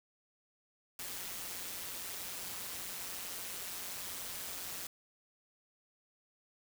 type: noise with amplitude modulation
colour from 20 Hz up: white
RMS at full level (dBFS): -40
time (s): 0.99-4.87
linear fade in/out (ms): 2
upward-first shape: sine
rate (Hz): 181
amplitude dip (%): 60
effects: none